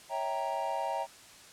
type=chord; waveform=triangle; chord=C# diminished seventh; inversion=none; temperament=equal with one note detuned; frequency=554.4 / 652.1 / 784 / 932.3 Hz; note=C#5 / E5 / G5 / Bb5; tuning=0 / -19 / 0 / 0 cents; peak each=-37 / -35 / -34 / -33 dBFS; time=0.09-1.07 s; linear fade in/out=50 ms; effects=white hiss -53 dBFS RMS until 1.52 s + low-pass 9000 Hz 12 dB/octave